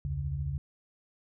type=tone cluster; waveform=sine; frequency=69.7 / 83.6 / 139.5 Hz; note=C#2 / E2 / C#3; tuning=+10 / +25 / +11 cents; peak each=-36 / -36 / -33 dBFS; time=0.05-0.58 s; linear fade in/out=0 ms; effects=none